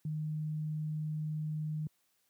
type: tone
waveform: sine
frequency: 153.9 Hz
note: D#3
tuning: 19 cents flat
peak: -33 dBFS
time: 0.05-1.87 s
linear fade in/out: 2 ms
effects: white hiss -75 dBFS RMS until 2.29 s + high-pass 80 Hz 12 dB/octave